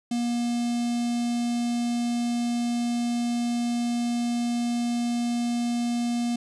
square tone with notch filter, 238.4 Hz, A#3, 39 cents sharp, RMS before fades -26 dBFS, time 0.11-6.36 s, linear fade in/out 5 ms, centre 1400 Hz, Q 0.56, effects resampled to 22050 Hz + 9-bit

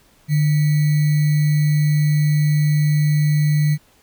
sine tone with sample-and-hold, 150 Hz, D3, 37 cents sharp, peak -13 dBFS, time 0.28-3.78 s, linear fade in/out 50 ms, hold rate 2100 Hz, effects pink hiss -55 dBFS RMS until 4.02 s

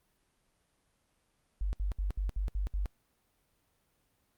sine tone bursts, 48.58 Hz, G1, 15 cents flat, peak -29 dBFS, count 7, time 1.61-2.858 s, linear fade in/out 0 ms, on 120 ms, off 68 ms, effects pink hiss -74 dBFS RMS until 4.37 s + Opus 32 kbps

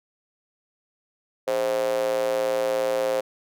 square tone with high-pass filter, 58.5 Hz, A#1, 7 cents sharp, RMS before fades -24 dBFS, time 1.47-3.21 s, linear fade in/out 10 ms, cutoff 520 Hz, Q 6.5, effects none

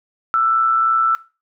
sine tone with amplitude modulation, 1330 Hz, E6, 15 cents sharp, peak -11 dBFS, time 0.34-1.15 s, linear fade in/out 0 ms, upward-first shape sine, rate 123 Hz, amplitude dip 45%, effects noise-tail reverb RT60 0.3 s tail -18 dB re dry

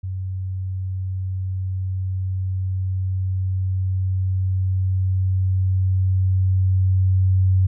sine tone with level ramp, 93.9 Hz, F#2, 26 cents sharp, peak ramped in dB -24 to -13 dBFS, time 0.03-7.67 s, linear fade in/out 10 ms, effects none

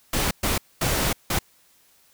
pink noise bursts at uneven times, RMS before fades -23 dBFS, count 4, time 0.13-0.31 / 0.43-0.58 / 0.81-1.13 / 1.3-1.39 s, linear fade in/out 5 ms, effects white hiss -59 dBFS RMS until 2.13 s

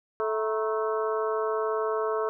harmonic tone with a mistuned harmonic, 218.5 Hz, A3, 12 cents flat, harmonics 2 / 3 / 4 / 5 / 6 / 7, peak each -27 / -33 / -37 / -33 / -35 / -44 dBFS, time 0.2-2.29 s, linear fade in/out 0 ms, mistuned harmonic 4, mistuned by +130 cents, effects none

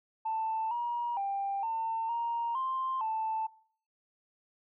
sine tone with pitch steps, 886 / 953 / 792 / 901 / 935 / 1049 / 882 Hz, A5 / A#5 / G5 / A5 / A#5 / C6 / A5, +12 / +38 / +18 / +41 / +5 / +4 / +4 cents, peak -29 dBFS, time 0.25-3.47 s, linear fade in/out 10 ms, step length 460 ms, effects noise-tail reverb RT60 0.5 s tail -21 dB re dry + tanh soft clip ceiling -25 dBFS

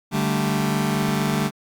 sawtooth chord, D suspended fourth, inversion none, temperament just, 146.83 / 195.78 / 220.2 Hz, D3 / G3 / A3, 0 / -2 / +2 cents, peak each -20 dBFS, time 0.11-1.51 s, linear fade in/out 50 ms, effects Opus 48 kbps

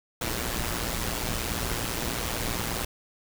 pink noise with amplitude modulation, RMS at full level -27 dBFS, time 0.21-2.85 s, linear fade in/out 5 ms, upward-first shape sine, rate 117 Hz, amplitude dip 70%, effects none

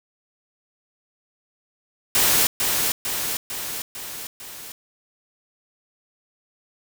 white noise with echo, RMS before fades -18 dBFS, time 2.15-2.47 s, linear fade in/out 2 ms, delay 450 ms, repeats 5, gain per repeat -4 dB, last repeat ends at 4.72 s, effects none

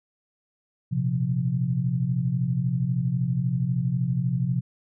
sine chord, Bb suspended second, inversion none, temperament equal with one note detuned, 118.3 / 130.81 / 174.61 Hz, Bb2 / C3 / F3, +26 / 0 / 0 cents, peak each -30 / -24 / -27 dBFS, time 0.91-4.61 s, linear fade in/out 20 ms, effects none

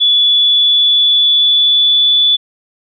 sine tone with pitch glide, 3432 to 3464 Hz, A7 to A7, -44 to -28 cents, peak -7 dBFS, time 0-2.37 s, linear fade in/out 20 ms, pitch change +16 cents, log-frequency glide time 0.27-2.13 s, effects none

